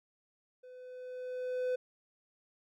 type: tone with level ramp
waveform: triangle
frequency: 504 Hz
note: B4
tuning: 35 cents sharp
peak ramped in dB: -48 to -27 dBFS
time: 0.63-1.76 s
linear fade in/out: 10 ms
effects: none